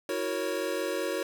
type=chord; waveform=square; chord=F# dominant seventh; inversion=third; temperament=equal with one note detuned; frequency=324.7 / 370 / 466.2 / 554.4 Hz; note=E4 / F#4 / A#4 / C#5; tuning=-26 / 0 / 0 / 0 cents; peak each=-37 / -35 / -36 / -34 dBFS; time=0.09-1.23 s; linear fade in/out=2 ms; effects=none